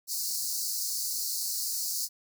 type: high-pass noise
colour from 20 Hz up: pink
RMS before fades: -32 dBFS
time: 0.07-2.09 s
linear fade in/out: 50 ms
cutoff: 4300 Hz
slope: 96 dB/octave
effects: none